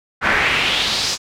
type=noise with band-pass filter sweep; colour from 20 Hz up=brown; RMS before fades=-18 dBFS; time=0.21-1.18 s; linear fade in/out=50 ms; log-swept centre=1600 to 5700 Hz; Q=2.6; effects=none